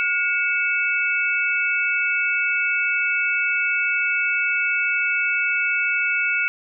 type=tone cluster; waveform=sine; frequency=1435 / 2239 / 2626 Hz; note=F6 / C#7 / E7; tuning=+47 / +17 / -7 cents; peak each=-23 dBFS; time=0-6.48 s; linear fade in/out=0 ms; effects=none